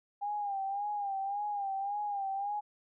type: tone with vibrato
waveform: sine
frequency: 804 Hz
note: G5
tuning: 44 cents sharp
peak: -32 dBFS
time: 0.21-2.61 s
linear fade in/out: 20 ms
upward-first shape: sine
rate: 1.8 Hz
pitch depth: 63 cents each way
effects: none